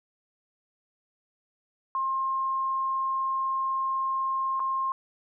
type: tone with dropouts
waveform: sine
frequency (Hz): 1064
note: C6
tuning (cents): +29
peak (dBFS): -25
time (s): 1.95-4.92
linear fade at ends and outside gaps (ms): 1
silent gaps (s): 4.596-4.601
effects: none